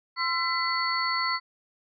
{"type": "tone cluster", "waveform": "sine", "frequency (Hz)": [1037, 1348, 2011, 4435], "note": ["C6", "E6", "B6", "C#8"], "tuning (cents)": [-16, 38, 31, 0], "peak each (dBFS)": -30, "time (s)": [0.16, 1.4], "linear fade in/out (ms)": 50, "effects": []}